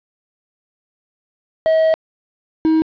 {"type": "tone pair in turn", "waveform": "triangle", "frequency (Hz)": [640, 318], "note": ["D#5", "D#4"], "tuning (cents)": [49, 38], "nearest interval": "octave", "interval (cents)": 1211, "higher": "first", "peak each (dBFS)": -9, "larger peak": "neither", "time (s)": [[1.66, 1.94], [2.65, 2.82]], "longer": "first", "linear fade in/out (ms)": 0, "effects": ["resampled to 11025 Hz", "7-bit"]}